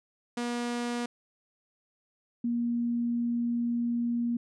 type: tone pair in turn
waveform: sawtooth / sine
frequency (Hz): 240 / 237.1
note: B3 / A#3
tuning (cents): -49 / +30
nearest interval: unison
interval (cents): 21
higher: first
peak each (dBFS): -26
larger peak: neither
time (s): 0.37-1.06 / 2.44-4.37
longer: second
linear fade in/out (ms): 5
effects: resampled to 22050 Hz